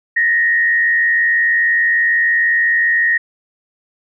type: tone with frequency modulation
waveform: sine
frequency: 1866 Hz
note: A#6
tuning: 1 cent sharp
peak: -11 dBFS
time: 0.16-3.18 s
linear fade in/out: 10 ms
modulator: 85.6 Hz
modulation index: 0.67
effects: none